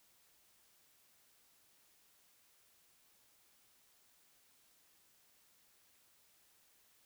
silence, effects white hiss -70 dBFS RMS until 7.05 s

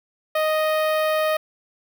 sawtooth tone with notch filter, 622.3 Hz, D#5, in tune, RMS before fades -21 dBFS, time 0.35-1.37 s, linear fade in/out 5 ms, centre 7000 Hz, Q 0.54, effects none

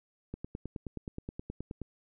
click train, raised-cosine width 3 ms, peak -25 dBFS, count 15, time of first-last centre 0.34-1.817 s, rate 9.48 Hz, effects none

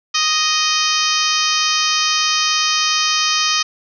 harmonic tone, 622.3 Hz, D#5, in tune, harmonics 2 / 3 / 4 / 5 / 6 / 7 / 8 / 9 / 10, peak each -21 / -26 / -23 / -22 / -25 / -25 / -22 / -23 / -25 dBFS, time 0.14-3.63 s, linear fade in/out 10 ms, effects none

